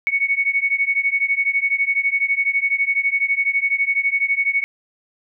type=beating tone pair; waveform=sine; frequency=2217 / 2229 Hz; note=C#7 / C#7; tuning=0 / +9 cents; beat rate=12 Hz; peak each=-19 / -20 dBFS; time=0.07-4.64 s; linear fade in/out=0 ms; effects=none